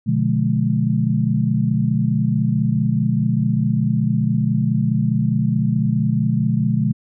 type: chord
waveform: sine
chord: B diminished seventh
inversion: none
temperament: just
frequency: 123.47 / 148.16 / 177.8 / 213.4 Hz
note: B2 / D3 / F3 / Ab3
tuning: 0 / +16 / +31 / +47 cents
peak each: -20 / -21 / -23 / -20 dBFS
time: 0.06-6.93 s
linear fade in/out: 20 ms
effects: none